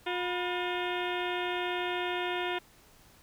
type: harmonic tone with a mistuned harmonic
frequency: 357.3 Hz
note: F4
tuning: 40 cents sharp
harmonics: 1 / 2 / 3 / 4 / 5 / 6 / 7 / 8 / 9 / 10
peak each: -34 / -37 / -39 / -40 / -41 / -42 / -42 / -43 / -44 / -44 dBFS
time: 0.06-2.59 s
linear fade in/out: 10 ms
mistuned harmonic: 3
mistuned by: -150 cents
effects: pink hiss -59 dBFS RMS until 3.22 s